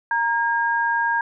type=tone pair together; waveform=sine; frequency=932.3 / 1620.3 Hz; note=A#5 / G#6; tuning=0 / -43 cents; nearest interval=minor seventh; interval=957 cents; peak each=-21 / -21 dBFS; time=0.11-1.21 s; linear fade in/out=2 ms; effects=none